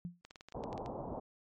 sine tone with exponential decay, 174.61 Hz, F3, in tune, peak -35 dBFS, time 0.05-0.21 s, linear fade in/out 0 ms, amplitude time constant 33 ms
clicks, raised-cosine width 0.2 ms, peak -33 dBFS, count 10, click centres 0.25 / 0.309 / 0.358 / 0.409 / 0.486 / 0.523 / 0.638 / 0.729 / 0.778 / 0.861 s
white low-pass noise, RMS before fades -42 dBFS, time 0.54-1.2 s, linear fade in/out 10 ms, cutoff 940 Hz, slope 48 dB/octave
effects MP3 48 kbps

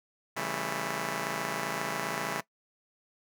5% pulse chord, A dominant seventh, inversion first, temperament just, 137.5 / 165 / 198 / 220 Hz, C#3 / E3 / G3 / A3, -14 / +2 / +18 / 0 cents, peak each -27 dBFS, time 0.36-2.41 s, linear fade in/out 10 ms, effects noise-tail reverb RT60 0.1 s tail -19 dB re dry

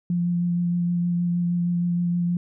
sine tone with vibrato, 174.2 Hz, F3, 4 cents flat, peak -20 dBFS, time 0.1-2.37 s, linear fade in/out 2 ms, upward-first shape sine, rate 6.4 Hz, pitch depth 13 cents each way, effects none

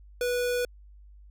square tone, 490 Hz, B4, 14 cents flat, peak -26 dBFS, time 0.21-0.65 s, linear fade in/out 2 ms, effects added 50 Hz sine -48 dBFS peak until 1.3 s

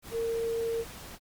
sine tone in noise, 458.9 Hz, A#4, 27 cents flat, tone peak -28 dBFS, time 0.11-0.85 s, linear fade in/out 50 ms, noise pink, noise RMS -45 dBFS, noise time 0.02-1.19 s, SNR +14 dB, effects Opus 48 kbps

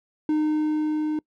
triangle tone with level ramp, 306.3 Hz, D#4, 27 cents flat, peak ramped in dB -17 to -21 dBFS, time 0.29-1.19 s, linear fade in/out 2 ms, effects noise-tail reverb RT60 0.1 s tail -25 dB re dry

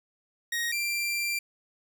sawtooth tone pair in turn, 1877 / 2365 Hz, A#6 / D7, +11 / +12 cents, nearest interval major third, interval 401 cents, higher second, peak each -24 dBFS, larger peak neither, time 0.52-0.72 / 0.72-1.39 s, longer second, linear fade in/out 5 ms, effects none

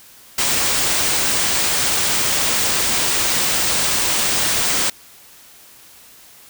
white band-stop noise, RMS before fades -18 dBFS, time 0.38-4.9 s, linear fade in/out 5 ms, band 10000 to 15000 Hz, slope 96 dB/octave, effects white hiss -45 dBFS RMS until 6.49 s

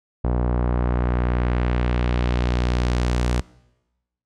sawtooth tone with low-pass filter sweep, 60.7 Hz, B1, 29 cents flat, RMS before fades -21 dBFS, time 0.24-3.41 s, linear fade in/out 5 ms, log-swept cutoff 840 to 8200 Hz, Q 1, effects noise-tail reverb RT60 1.0 s tail -22 dB re dry

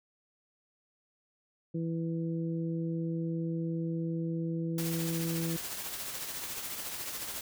harmonic tone, 165.2 Hz, E3, 4 cents sharp, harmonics 1 / 2 / 3, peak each -32 / -36 / -43 dBFS, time 1.74-5.57 s, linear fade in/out 10 ms
white noise with tremolo, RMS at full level -37 dBFS, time 4.78-7.41 s, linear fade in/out 2 ms, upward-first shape triangle, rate 14 Hz, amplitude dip 45%
effects none

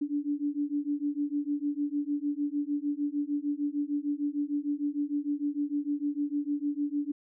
sine beating tone pair, 287.1 / 293.7 Hz, D4 / D4, -39 / 0 cents, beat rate 6.6 Hz, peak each -31 dBFS, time 0.01-7.12 s, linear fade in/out 10 ms, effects none

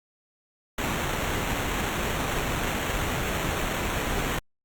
pink noise with sample-and-hold, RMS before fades -28 dBFS, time 0.78-4.39 s, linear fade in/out 5 ms, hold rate 4900 Hz, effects Opus 48 kbps

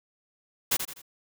white noise with echo, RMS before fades -24 dBFS, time 0.71-0.77 s, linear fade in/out 10 ms, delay 83 ms, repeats 3, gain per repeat -8 dB, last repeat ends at 1.019 s, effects none

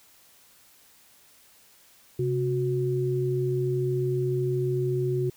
sine tone pair together, 132.4 / 366.1 Hz, C3 / F#4, +21 / -18 cents, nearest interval octave + tritone, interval 1761 cents, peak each -26 dBFS, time 2.19-5.3 s, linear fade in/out 5 ms, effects white hiss -57 dBFS RMS until 5.36 s

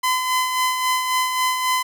sawtooth tone with tremolo, 1019 Hz, C6, 46 cents flat, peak -13 dBFS, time 0.03-1.83 s, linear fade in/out 10 ms, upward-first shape sine, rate 3.7 Hz, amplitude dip 45%, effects none

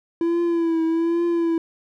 triangle tone with vibrato, 333.8 Hz, E4, 22 cents sharp, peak -16 dBFS, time 0.21-1.58 s, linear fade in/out 2 ms, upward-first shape triangle, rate 1.2 Hz, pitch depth 55 cents each way, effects none

